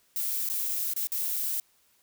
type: noise with dropouts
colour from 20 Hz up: violet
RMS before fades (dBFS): -30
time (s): 0.16-1.6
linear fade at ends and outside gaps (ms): 1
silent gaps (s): 0.489-0.499 / 0.936-0.963 / 1.071-1.119
effects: white hiss -66 dBFS RMS until 2.02 s